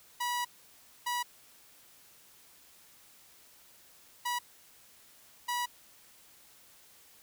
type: tone bursts at uneven times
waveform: sawtooth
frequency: 972 Hz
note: B5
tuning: 28 cents flat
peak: -27 dBFS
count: 4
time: 0.2-0.45 / 1.06-1.23 / 4.25-4.39 / 5.48-5.66 s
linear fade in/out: 10 ms
effects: white hiss -59 dBFS RMS until 7.22 s